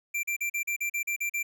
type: tone bursts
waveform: square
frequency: 2357 Hz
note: D7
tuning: 6 cents sharp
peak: -28 dBFS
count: 10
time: 0.14-1.43 s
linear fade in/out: 10 ms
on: 93 ms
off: 40 ms
effects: none